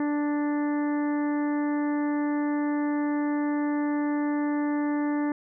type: harmonic tone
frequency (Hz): 293.7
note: D4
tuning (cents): 0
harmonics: 1 / 2 / 3 / 4 / 5 / 6 / 7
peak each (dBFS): -24 / -37 / -36 / -42 / -46 / -41 / -47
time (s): 0-5.32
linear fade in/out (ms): 2
effects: none